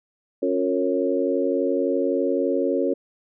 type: harmonic tone with a mistuned harmonic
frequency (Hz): 91.8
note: F#2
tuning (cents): -13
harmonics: 3 / 4 / 5 / 6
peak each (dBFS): -25 / -25 / -25 / -25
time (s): 0.42-2.94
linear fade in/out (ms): 10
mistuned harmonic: 4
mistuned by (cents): -56
effects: none